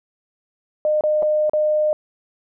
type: tone with dropouts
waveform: sine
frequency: 609 Hz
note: D#5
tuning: 37 cents flat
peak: -15 dBFS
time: 0.85-1.93 s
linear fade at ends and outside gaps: 1 ms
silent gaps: 1.009-1.037 / 1.224-1.229 / 1.496-1.534 s
effects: none